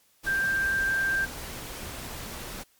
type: tone in noise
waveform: sine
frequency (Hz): 1579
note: G6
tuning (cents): +12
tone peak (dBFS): -23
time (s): 0.26-1.26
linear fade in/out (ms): 20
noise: pink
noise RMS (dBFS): -38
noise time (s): 0.23-2.64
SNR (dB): +12
effects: white hiss -64 dBFS RMS until 2.79 s + MP3 96 kbps